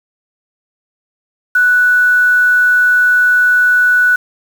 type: tone with quantisation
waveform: sine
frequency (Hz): 1480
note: F#6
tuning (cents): 0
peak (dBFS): -7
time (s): 1.55-4.16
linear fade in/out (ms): 5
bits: 5
effects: none